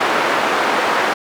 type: band-pass noise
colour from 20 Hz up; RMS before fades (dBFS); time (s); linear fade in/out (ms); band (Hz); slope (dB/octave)
white; -17; 0-1.14; 10; 350 to 1400; 12
effects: none